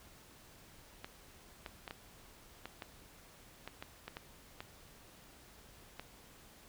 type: clicks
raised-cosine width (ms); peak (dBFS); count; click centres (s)
0.3; -27; 12; 1.045 / 1.662 / 1.878 / 1.909 / 2.656 / 2.822 / 3.676 / 3.825 / 4.08 / 4.169 / 4.605 / 5.996
effects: pink hiss -59 dBFS RMS until 6.68 s